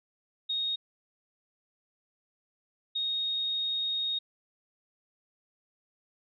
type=tone pair in turn; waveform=sine; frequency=3729 / 3729 Hz; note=A#7 / A#7; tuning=0 / 0 cents; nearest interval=unison; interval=0 cents; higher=neither; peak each=-28 dBFS; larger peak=neither; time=0.49-0.76 / 2.95-4.19 s; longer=second; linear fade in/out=10 ms; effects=none